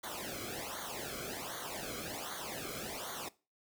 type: noise with flanger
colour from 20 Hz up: pink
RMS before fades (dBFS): -42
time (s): 0.03-3.29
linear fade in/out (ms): 10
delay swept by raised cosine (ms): 0.38 to 1.11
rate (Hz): 1.3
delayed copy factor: -0.95
effects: noise-tail reverb RT60 0.3 s tail -20 dB re dry